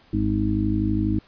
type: harmonic tone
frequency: 52.2 Hz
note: G#1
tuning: 10 cents sharp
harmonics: 1 / 2 / 4 / 5 / 6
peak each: -28 / -25 / -26 / -29 / -24 dBFS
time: 0.13-1.19 s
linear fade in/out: 5 ms
effects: pink hiss -55 dBFS RMS until 1.27 s + resampled to 11025 Hz